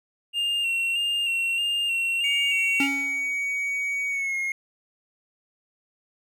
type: tone with vibrato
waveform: triangle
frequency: 2770 Hz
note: F7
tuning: 15 cents flat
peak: -21 dBFS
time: 0.33-2.88 s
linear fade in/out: 50 ms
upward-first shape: square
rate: 1.6 Hz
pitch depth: 26 cents each way
type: tone with pitch glide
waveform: triangle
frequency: 2252 to 2150 Hz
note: C#7 to C7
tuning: +27 to +47 cents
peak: -23 dBFS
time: 2.24-4.52 s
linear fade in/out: 2 ms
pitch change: -80 cents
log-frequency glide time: 4.08-4.36 s
type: tone with exponential decay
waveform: square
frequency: 277.2 Hz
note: C#4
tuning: in tune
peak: -22 dBFS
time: 2.8-3.4 s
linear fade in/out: 2 ms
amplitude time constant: 130 ms
effects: none